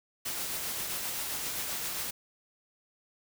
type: noise with tremolo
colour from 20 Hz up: white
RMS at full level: -34 dBFS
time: 0.25-2.11 s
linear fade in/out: 10 ms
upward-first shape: sine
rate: 7.6 Hz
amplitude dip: 25%
effects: none